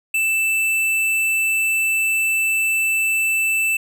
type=tone with tanh clipping; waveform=sine; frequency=2649 Hz; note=E7; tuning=8 cents sharp; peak=-18 dBFS; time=0.14-3.77 s; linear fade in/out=5 ms; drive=15 dB; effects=none